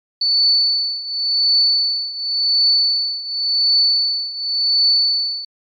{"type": "tone with tremolo", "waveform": "sine", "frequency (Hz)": 4483, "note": "C#8", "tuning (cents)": 19, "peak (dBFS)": -10, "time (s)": [0.21, 5.45], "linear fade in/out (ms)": 5, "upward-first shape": "triangle", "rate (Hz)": 0.91, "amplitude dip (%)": 85, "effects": ["MP3 64 kbps"]}